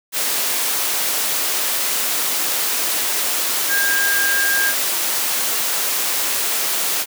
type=tone in noise; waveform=sine; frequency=1610 Hz; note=G6; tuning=46 cents sharp; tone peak=-17 dBFS; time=3.68-4.74 s; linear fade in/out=50 ms; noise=white; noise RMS=-20 dBFS; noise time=0.12-7.06 s; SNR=0 dB; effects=high-pass 300 Hz 12 dB/octave